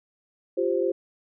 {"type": "chord", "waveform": "sine", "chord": "F suspended second", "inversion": "none", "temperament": "just", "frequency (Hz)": [349.2, 392.9, 523.8], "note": ["F4", "G4", "C5"], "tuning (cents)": [0, 4, 2], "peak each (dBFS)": -26, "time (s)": [0.57, 0.92], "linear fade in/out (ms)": 10, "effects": []}